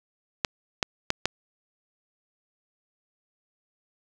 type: clicks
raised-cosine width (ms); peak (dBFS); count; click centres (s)
0.2; -5; 4; 0.448 / 0.828 / 1.104 / 1.256
effects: none